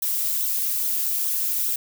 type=noise with flanger; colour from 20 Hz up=violet; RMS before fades=-24 dBFS; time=0.02-1.76 s; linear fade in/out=5 ms; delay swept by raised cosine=0.4 to 2.7 ms; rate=2.4 Hz; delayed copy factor=-0.5; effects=none